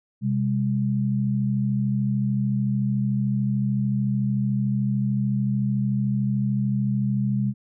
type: tone pair together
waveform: sine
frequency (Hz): 128.74 / 202.3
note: C3 / G#3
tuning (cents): -28 / -45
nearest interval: minor sixth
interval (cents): 783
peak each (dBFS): -23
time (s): 0.21-7.54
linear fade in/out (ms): 50
effects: none

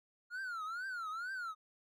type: tone with vibrato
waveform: triangle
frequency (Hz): 1400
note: F6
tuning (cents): +4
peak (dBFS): -37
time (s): 0.3-1.55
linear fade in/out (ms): 50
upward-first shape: triangle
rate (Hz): 2.2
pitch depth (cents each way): 220
effects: none

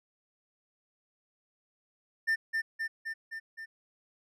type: tone with echo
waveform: triangle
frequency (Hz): 1795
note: A6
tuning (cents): +34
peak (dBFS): -23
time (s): 2.27-2.36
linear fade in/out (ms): 20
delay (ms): 260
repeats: 5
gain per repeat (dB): -3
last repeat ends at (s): 3.66
effects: none

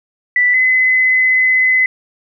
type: tone pair in turn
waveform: sine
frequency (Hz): 1975.5 / 2029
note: B6 / B6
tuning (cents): 0 / +46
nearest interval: unison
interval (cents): 46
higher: second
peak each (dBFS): -9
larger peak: neither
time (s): 0.36-0.54 / 0.54-1.86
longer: second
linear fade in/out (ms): 2
effects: none

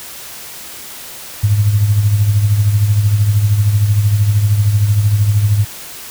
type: tone with tremolo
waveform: sine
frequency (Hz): 103.83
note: G#2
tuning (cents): 0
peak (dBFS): -6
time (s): 1.43-5.65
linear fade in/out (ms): 10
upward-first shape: triangle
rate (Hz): 13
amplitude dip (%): 65
effects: white hiss -31 dBFS RMS until 6.1 s

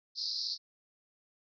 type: band-pass noise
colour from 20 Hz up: white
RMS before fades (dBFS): -36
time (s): 0.15-0.58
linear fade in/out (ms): 50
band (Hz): 4100 to 5200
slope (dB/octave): 96
effects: none

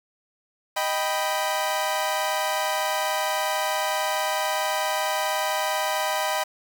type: chord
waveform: sawtooth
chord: Eb augmented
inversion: none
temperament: equal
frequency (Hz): 622.3 / 784 / 987.8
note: Eb5 / G5 / B5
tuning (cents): 0 / 0 / 0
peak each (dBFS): -24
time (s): 0.76-6.44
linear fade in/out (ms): 10
effects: 7-bit

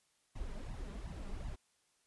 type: noise with flanger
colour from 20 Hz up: brown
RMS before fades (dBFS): -43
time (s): 0.35-1.56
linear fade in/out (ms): 10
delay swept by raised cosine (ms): 1 to 5.1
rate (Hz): 2.7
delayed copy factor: +0.8
effects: white hiss -75 dBFS RMS until 2.06 s + resampled to 24000 Hz

